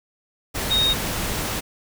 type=tone in noise; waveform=sine; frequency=3729 Hz; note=A#7; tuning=in tune; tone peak=-17 dBFS; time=0.7-0.94 s; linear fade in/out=20 ms; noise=pink; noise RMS=-26 dBFS; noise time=0.54-1.61 s; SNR=+6 dB; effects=none